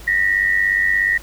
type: tone pair together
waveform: sine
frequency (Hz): 1845 / 1942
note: A#6 / B6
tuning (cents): -18 / -30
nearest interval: minor second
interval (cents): 88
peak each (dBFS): -17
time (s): 0.07-1.18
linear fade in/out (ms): 10
effects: added 50 Hz sine -38 dBFS peak until 1.22 s + pink hiss -41 dBFS RMS until 1.22 s